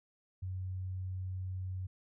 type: tone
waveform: sine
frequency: 93 Hz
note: F#2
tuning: 9 cents sharp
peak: -36 dBFS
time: 0.42-1.87 s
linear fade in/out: 10 ms
effects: none